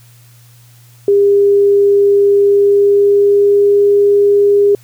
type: tone with pitch glide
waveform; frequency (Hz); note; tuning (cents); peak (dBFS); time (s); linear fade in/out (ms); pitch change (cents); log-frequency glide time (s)
sine; 402.5 to 405.8; G4 to G#4; +46 to -40; -6; 1.08-4.75; 2; +14; 2.36-3.78
effects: added 119 Hz sine -41 dBFS peak until 4.83 s + white hiss -48 dBFS RMS until 4.83 s